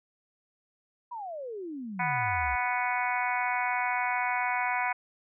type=exponential sweep; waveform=sine; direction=down; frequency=1000 to 60.3 Hz; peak=-35 dBFS; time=1.11-2.56 s; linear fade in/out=10 ms
type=harmonic tone; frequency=246.9 Hz; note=B3; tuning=in tune; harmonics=3 / 4 / 5 / 6 / 7 / 8 / 9 / 10; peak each=-32 / -31 / -43 / -35 / -39 / -38 / -33 / -41 dBFS; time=1.99-4.93 s; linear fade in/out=10 ms
effects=none